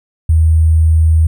sine tone with sample-and-hold, 80 Hz, D#2, 49 cents sharp, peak -6 dBFS, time 0.29-1.27 s, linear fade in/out 5 ms, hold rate 8820 Hz, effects none

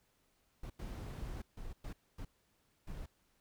brown noise bursts at uneven times, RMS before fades -44 dBFS, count 6, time 0.63-0.7 / 0.79-1.42 / 1.57-1.73 / 1.84-1.93 / 2.18-2.25 / 2.87-3.06 s, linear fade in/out 5 ms, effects pink hiss -75 dBFS RMS until 3.4 s

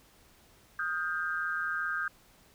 sine tone cluster, 1248 / 1425 / 1590 Hz, D#6 / F6 / G6, +5 / +34 / +24 cents, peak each -36 / -37 / -32 dBFS, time 0.79-2.08 s, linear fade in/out 2 ms, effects pink hiss -61 dBFS RMS until 2.54 s

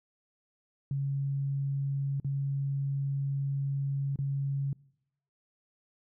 sine tone with dropouts, 138.6 Hz, C#3, in tune, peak -28 dBFS, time 0.91-4.73 s, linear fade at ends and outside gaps 2 ms, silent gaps 2.2-2.246 / 4.159-4.188 s, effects noise-tail reverb RT60 0.8 s tail -24 dB re dry

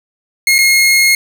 sawtooth tone with dropouts, 2153 Hz, C7, 49 cents sharp, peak -4 dBFS, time 0.47-1.15 s, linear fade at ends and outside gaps 2 ms, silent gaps 0.583-0.587 s, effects 7-bit

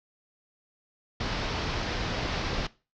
pink low-pass noise, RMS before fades -31 dBFS, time 1.2-2.67 s, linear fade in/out 5 ms, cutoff 5500 Hz, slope 48 dB/octave, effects noise-tail reverb RT60 0.3 s tail -19 dB re dry

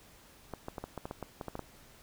clicks, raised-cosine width 1 ms, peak -24 dBFS, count 12, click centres 0.537 / 0.684 / 0.782 / 0.84 / 0.977 / 1.055 / 1.111 / 1.227 / 1.412 / 1.483 / 1.554 / 1.593 s, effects pink hiss -58 dBFS RMS until 2.02 s

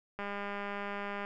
click train, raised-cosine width 0.5 ms, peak -24 dBFS, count 215, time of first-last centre 0.19-1.249 s, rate 202 Hz, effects none

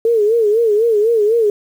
sine tone with vibrato, 440 Hz, A4, in tune, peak -10 dBFS, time 0.05-1.5 s, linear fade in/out 2 ms, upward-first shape sine, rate 4 Hz, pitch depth 120 cents each way, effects 7-bit

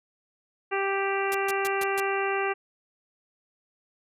harmonic tone, 392.4 Hz, G4, 2 cents sharp, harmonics 1 / 2 / 3 / 4 / 5 / 6 / 7, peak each -28 / -31 / -33 / -34 / -35 / -36 / -36 dBFS, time 0.71-2.54 s, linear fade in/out 20 ms
white noise bursts, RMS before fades -33 dBFS, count 5, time 1.32-2 s, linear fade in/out 0 ms, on 24 ms, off 140 ms
effects resampled to 32000 Hz

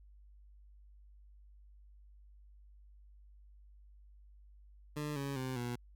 20% pulse tone with pitch steps, 149.2 / 139.21 / 129.89 / 121.19 Hz, D3 / C#3 / C3 / B2, +28 / +8 / -12 / -32 cents, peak -32 dBFS, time 4.96-5.76 s, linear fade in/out 10 ms, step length 200 ms, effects added 50 Hz sine -56 dBFS peak until 5.95 s

